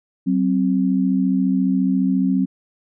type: tone pair together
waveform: sine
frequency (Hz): 189.03 / 263.5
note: F#3 / C4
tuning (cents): +37 / +12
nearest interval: tritone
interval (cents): 575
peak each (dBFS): -18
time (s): 0.26-2.46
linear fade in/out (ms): 20
effects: none